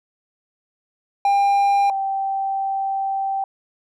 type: tone pair in turn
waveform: triangle / sine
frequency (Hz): 800 / 779.9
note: G5 / G5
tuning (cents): +35 / -9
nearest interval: unison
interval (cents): 44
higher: first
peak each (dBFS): -12 / -20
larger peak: first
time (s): 1.25-1.9 / 1.9-3.44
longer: second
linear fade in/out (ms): 2
effects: none